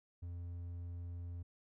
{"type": "tone", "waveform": "triangle", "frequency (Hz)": 86.8, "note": "F2", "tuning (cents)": -10, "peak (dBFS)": -40, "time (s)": [0.22, 1.43], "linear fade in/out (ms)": 10, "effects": []}